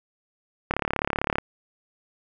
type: click train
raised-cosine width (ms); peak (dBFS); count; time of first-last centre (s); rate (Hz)
0.5; -8; 25; 0.71-1.384; 35.6
effects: none